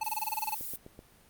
square tone bursts, 870 Hz, A5, 20 cents flat, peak -30 dBFS, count 11, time 0.01-0.546 s, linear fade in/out 5 ms, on 26 ms, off 25 ms
violet noise, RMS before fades -38 dBFS, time 0.04-0.76 s, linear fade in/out 2 ms
click train, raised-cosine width 2 ms, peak -33 dBFS, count 4, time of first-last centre 0.61-0.991 s, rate 7.87 Hz
effects pink hiss -60 dBFS RMS until 1.29 s + Opus 32 kbps

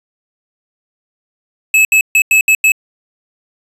square tone bursts at uneven times, 2594 Hz, E7, 28 cents flat, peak -7 dBFS, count 6, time 1.74-1.85 / 1.92-2.01 / 2.15-2.22 / 2.31-2.41 / 2.48-2.55 / 2.64-2.72 s, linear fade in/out 2 ms, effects resampled to 32000 Hz

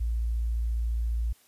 sine tone, 57.3 Hz, A#1, 29 cents flat, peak -25 dBFS, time 0-1.33 s, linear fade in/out 10 ms, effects white hiss -61 dBFS RMS until 1.47 s + resampled to 32000 Hz

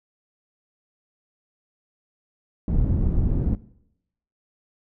pink low-pass noise, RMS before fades -21 dBFS, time 2.68-3.55 s, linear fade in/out 2 ms, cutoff 190 Hz, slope 12 dB/octave, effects noise-tail reverb RT60 0.8 s tail -20 dB re dry

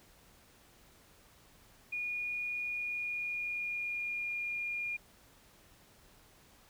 sine tone with pitch glide, 2443 to 2418 Hz, D#7 to D7, -32 to +50 cents, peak -34 dBFS, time 1.92-4.97 s, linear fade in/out 10 ms, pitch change -18 cents, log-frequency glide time 2.61-4.33 s, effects pink hiss -62 dBFS RMS until 6.69 s

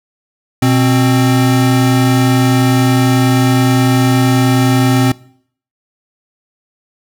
square tone pair together, 123.74 / 262.2 Hz, B2 / C4, +4 / +4 cents, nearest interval octave + minor second, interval 1300 cents, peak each -12 dBFS, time 0.62-5.12 s, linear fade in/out 5 ms, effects noise-tail reverb RT60 0.6 s tail -22 dB re dry

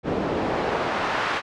pink noise with band-pass filter sweep, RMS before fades -25 dBFS, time 0.03-1.42 s, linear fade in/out 50 ms, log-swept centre 320 to 1500 Hz, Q 0.94, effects low-pass 5000 Hz 12 dB/octave

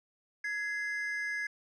triangle tone pair together, 1673 / 2070 Hz, G#6 / C7, +12 / -19 cents, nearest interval major third, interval 369 cents, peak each -32 / -35 dBFS, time 0.44-1.47 s, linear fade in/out 5 ms, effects tanh soft clip ceiling -23 dBFS + resampled to 22050 Hz

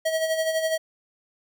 square tone with tremolo, 641 Hz, E5, 49 cents flat, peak -21 dBFS, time 0.05-0.78 s, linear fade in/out 10 ms, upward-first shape sine, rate 12 Hz, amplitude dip 55%, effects none

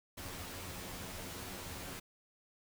pink noise with comb filter, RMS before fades -45 dBFS, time 0.17-2 s, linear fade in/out 10 ms, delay 11 ms, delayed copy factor +0.65, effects none

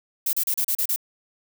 violet noise bursts, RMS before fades -23 dBFS, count 7, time 0.26-0.961 s, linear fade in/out 5 ms, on 71 ms, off 34 ms, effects none

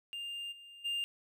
triangle tone with level steps, 2803 Hz, F7, 6 cents sharp, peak -37 / -49 / -31 dBFS, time 0.13-1.04 s, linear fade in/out 0 ms, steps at 0.51 / 0.84 s, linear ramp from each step 20 ms, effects none

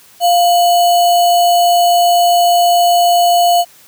sine tone with sample-and-hold, 698.5 Hz, F5, in tune, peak -7 dBFS, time 0.2-3.65 s, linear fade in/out 50 ms, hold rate 3675 Hz, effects white hiss -44 dBFS RMS until 3.87 s + high-pass 60 Hz 12 dB/octave

